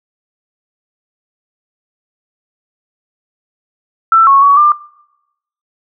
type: tone with pitch steps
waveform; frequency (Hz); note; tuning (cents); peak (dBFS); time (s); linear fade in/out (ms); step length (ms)
sine; 1333 / 1102 / 1127 / 1192; E6 / C#6 / C#6 / D6; +19 / -11 / +28 / +25; -4; 4.12-4.72; 2; 150
effects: noise-tail reverb RT60 0.9 s tail -24 dB re dry